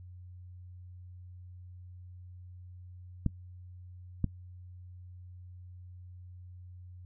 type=clicks; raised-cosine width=5 ms; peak=-15 dBFS; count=2; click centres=3.263 / 4.243 s; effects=noise-tail reverb RT60 0.1 s tail -20 dB re dry + added 90 Hz sine -46 dBFS peak until 7.05 s